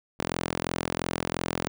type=tone with high-pass filter; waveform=sawtooth; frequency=42.91 Hz; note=F1; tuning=30 cents flat; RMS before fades=-31 dBFS; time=0.19-1.68 s; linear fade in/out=0 ms; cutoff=200 Hz; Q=0.59; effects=none